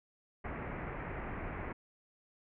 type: low-pass noise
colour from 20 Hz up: pink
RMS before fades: -41 dBFS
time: 0.44-1.73 s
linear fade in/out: 10 ms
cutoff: 2300 Hz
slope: 48 dB/octave
effects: none